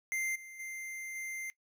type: tone with level steps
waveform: square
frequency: 2090 Hz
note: C7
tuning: 2 cents flat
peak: -33 / -48 / -41 / -39 dBFS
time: 0.12-1.5 s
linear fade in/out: 0 ms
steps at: 0.35 / 0.59 / 1.15 s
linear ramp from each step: 10 ms
effects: noise-tail reverb RT60 0.1 s tail -18 dB re dry